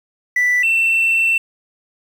triangle tone pair in turn, 1975.5 / 2688 Hz, B6 / E7, 0 / +33 cents, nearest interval perfect fourth, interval 533 cents, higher second, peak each -10 dBFS, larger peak neither, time 0.36-0.63 / 0.63-1.38 s, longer second, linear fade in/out 5 ms, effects tanh soft clip ceiling -8 dBFS + 7-bit

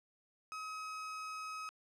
35% pulse tone, 1272 Hz, D#6, 38 cents sharp, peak -40 dBFS, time 0.52-1.69 s, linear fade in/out 0 ms, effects low-pass 8000 Hz 12 dB/octave + 13-bit

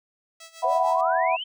5% pulse tone with tremolo, 655 Hz, E5, 11 cents flat, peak -30 dBFS, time 0.4-1.01 s, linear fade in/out 5 ms, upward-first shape sine, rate 6.6 Hz, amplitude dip 80%
sine chord, E suspended second, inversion none, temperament just, 659.3 / 741.7 / 988.9 Hz, E5 / F#5 / B5, 0 / +4 / +2 cents, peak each -24 dBFS, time 0.62-1.37 s, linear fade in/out 20 ms
sine exponential sweep, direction up, 493.9 to 3163 Hz, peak -29 dBFS, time 0.64-1.44 s, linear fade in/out 10 ms
effects none

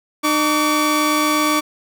sawtooth tone pair together, 303 / 1144 Hz, D#4 / D6, -46 / -46 cents, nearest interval octave + major seventh, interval 2300 cents, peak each -14 dBFS, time 0.23-1.61 s, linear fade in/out 20 ms, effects none

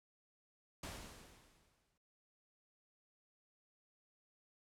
pink noise with exponential decay, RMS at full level -45 dBFS, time 0.83-1.98 s, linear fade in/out 5 ms, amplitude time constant 250 ms, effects low-pass 11000 Hz 12 dB/octave

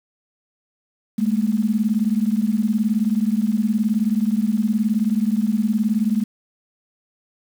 sine beating tone pair, 207.7 / 226.7 Hz, G#3 / A#3, 0 / -48 cents, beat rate 19 Hz, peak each -19 / -20 dBFS, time 1.18-6.24 s, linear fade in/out 10 ms, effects 7-bit

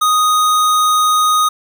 square tone, 1244.5 Hz, D#6, in tune, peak -11 dBFS, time 0.01-1.49 s, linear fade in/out 10 ms, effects 8-bit

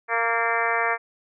harmonic tone with a mistuned harmonic, 231.3 Hz, A#3, 13 cents flat, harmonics 2 / 3 / 4 / 5 / 6 / 7 / 8 / 9 / 10, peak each -30 / -28 / -29 / -28 / -30 / -30 / -28 / -30 / -32 dBFS, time 0.08-0.98 s, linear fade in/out 50 ms, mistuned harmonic 8, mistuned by -36 cents, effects none

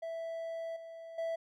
triangle tone with level steps, 659.3 Hz, E5, in tune, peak -35 / -43 / -31 dBFS, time 0.02-1.36 s, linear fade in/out 10 ms, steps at 0.76 / 1.18 s, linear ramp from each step 5 ms, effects none

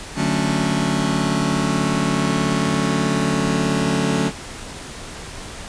sawtooth chord, D major seventh, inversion none, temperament just, 146.83 / 183.54 / 220.2 / 275.3 Hz, D3 / F#3 / A3 / C#4, 0 / -14 / +2 / -12 cents, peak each -19 dBFS, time 0.15-4.32 s, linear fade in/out 50 ms, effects pink hiss -34 dBFS RMS until 5.68 s + resampled to 22050 Hz

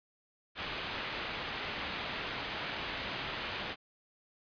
white low-pass noise, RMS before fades -39 dBFS, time 0.55-3.76 s, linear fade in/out 50 ms, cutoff 3500 Hz, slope 24 dB/octave, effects resampled to 11025 Hz

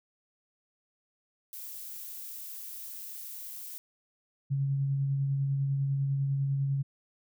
violet noise, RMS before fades -42 dBFS, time 1.53-3.78 s, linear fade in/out 0 ms
sine tone with tremolo, 138 Hz, C#3, 7 cents flat, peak -25 dBFS, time 4.5-6.83 s, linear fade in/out 20 ms, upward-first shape sine, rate 10 Hz, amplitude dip 25%
effects none

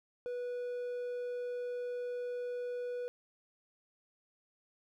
triangle tone, 490 Hz, B4, 14 cents flat, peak -34 dBFS, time 0.26-3.08 s, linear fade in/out 0 ms, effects none

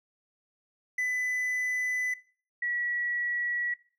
triangle / sine tone pair in turn, 2000 / 1931.5 Hz, B6 / B6, +21 / -39 cents, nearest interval minor second, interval 60 cents, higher first, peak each -25 / -28 dBFS, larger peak first, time 0.98-2.14 / 2.62-3.74 s, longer first, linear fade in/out 5 ms, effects noise-tail reverb RT60 0.4 s tail -18 dB re dry

